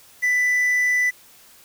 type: tone with quantisation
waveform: triangle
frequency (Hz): 1987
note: B6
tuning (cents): +10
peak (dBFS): -15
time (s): 0.22-1.11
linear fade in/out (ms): 20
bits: 7
effects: white hiss -50 dBFS RMS until 1.64 s